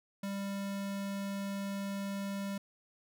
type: tone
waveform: square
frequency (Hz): 198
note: G3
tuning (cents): +18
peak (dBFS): -36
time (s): 0.23-2.58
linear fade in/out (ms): 5
effects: none